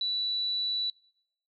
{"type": "tone", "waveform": "sine", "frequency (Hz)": 3951, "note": "B7", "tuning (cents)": 0, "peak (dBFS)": -27, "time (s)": [0.01, 0.9], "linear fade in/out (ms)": 2, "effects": ["noise-tail reverb RT60 0.7 s tail -24 dB re dry"]}